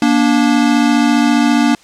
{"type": "tone pair together", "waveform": "square", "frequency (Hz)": [235.9, 290.7], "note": ["A#3", "D4"], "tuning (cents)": [21, -18], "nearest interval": "major third", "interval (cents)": 361, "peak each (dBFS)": -13, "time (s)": [0.02, 1.75], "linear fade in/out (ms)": 2, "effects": ["white hiss -46 dBFS RMS until 1.83 s", "low-pass 7000 Hz 12 dB/octave"]}